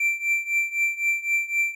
triangle tone with tremolo, 2349 Hz, D7, in tune, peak -16 dBFS, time 0-1.75 s, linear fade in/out 5 ms, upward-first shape triangle, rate 3.9 Hz, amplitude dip 90%, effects none

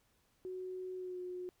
sine tone with pitch glide, 370 to 361.8 Hz, F#4 to F#4, 0 to -39 cents, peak -40 dBFS, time 0.45-1.49 s, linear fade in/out 0 ms, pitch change -39 cents, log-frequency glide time 0.96-1.19 s, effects pink hiss -74 dBFS RMS until 1.6 s

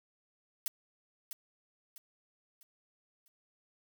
blue noise with echo, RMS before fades -34 dBFS, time 0.66-0.68 s, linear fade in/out 0 ms, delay 650 ms, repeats 4, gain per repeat -8 dB, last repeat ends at 3.28 s, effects none

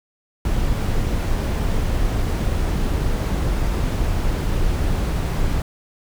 brown noise, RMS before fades -20 dBFS, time 0.45-5.62 s, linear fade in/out 2 ms, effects none

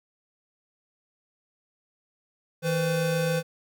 square tone pair together, 160.3 / 508.4 Hz, E3 / C5, -48 / -50 cents, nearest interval octave + minor sixth, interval 1998 cents, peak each -27 dBFS, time 2.62-3.43 s, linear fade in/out 50 ms, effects none

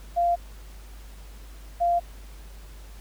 sine tone pair in turn, 693 / 693 Hz, F5 / F5, -14 / -14 cents, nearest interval unison, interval 0 cents, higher neither, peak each -19 dBFS, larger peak neither, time 0.16-0.36 / 1.8-2 s, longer neither, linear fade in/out 20 ms, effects added 50 Hz sine -41 dBFS peak until 3 s + pink hiss -52 dBFS RMS until 3 s

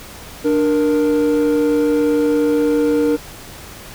triangle tone pair together, 295.6 / 468.6 Hz, D4 / A#4, +11 / +9 cents, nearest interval minor sixth, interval 798 cents, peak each -13 dBFS, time 0.44-3.17 s, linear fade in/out 20 ms, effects tanh soft clip ceiling -5 dBFS + pink hiss -36 dBFS RMS until 3.94 s

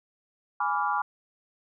sine chord, G# diminished seventh, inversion none, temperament equal with one note detuned, 830.6 / 987.8 / 1163.2 / 1396.9 Hz, G#5 / B5 / D6 / F6, 0 / 0 / -17 / 0 cents, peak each -29 / -30 / -29 / -32 dBFS, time 0.6-1.02 s, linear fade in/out 5 ms, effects none

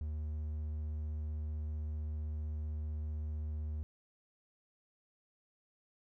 triangle tone, 76.3 Hz, D#2, 33 cents flat, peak -34 dBFS, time 0.01-3.83 s, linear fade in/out 0 ms, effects none

